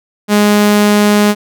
sawtooth tone, 207.6 Hz, G#3, in tune, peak -3 dBFS, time 0.28-1.35 s, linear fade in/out 50 ms, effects none

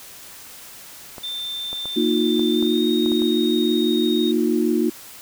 clicks, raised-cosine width 1 ms, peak -21 dBFS, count 8, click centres 1.182 / 1.73 / 1.856 / 2.395 / 2.626 / 3.061 / 3.118 / 3.22 s
sine tone with pitch glide, 3572 to 3724 Hz, A7 to A#7, +25 to -2 cents, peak -26 dBFS, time 1.23-4.32 s, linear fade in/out 10 ms, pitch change +73 cents, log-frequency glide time 2.52-2.85 s
sine chord, Bb suspended fourth, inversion none, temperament equal with one note detuned, 233.1 / 311.1 / 357.2 Hz, Bb3 / Eb4 / F4, 0 / 0 / +39 cents, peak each -21 dBFS, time 1.96-4.9 s, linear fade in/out 10 ms
effects white hiss -41 dBFS RMS until 5.21 s

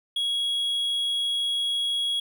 triangle tone, 3322 Hz, G#7, in tune, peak -22 dBFS, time 0.16-2.2 s, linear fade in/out 5 ms, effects none

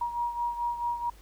sine beating tone pair, 951 / 955.6 Hz, A#5 / A#5, +34 / +43 cents, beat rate 4.6 Hz, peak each -29 / -35 dBFS, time 0.01-1.1 s, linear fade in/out 5 ms, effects added 50 Hz sine -50 dBFS peak until 1.21 s + pink hiss -58 dBFS RMS until 1.21 s

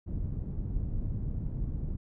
pink low-pass noise, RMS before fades -33 dBFS, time 0.06-1.97 s, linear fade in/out 20 ms, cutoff 150 Hz, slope 12 dB/octave, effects none

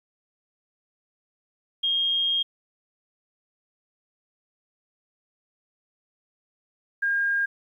sine tone pair in turn, 3237 / 1614.9 Hz, G#7 / G#6, -45 / -49 cents, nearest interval octave, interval 1204 cents, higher first, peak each -21 / -21 dBFS, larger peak neither, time 1.83-2.43 / 7.02-7.46 s, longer first, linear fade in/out 10 ms, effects 10-bit

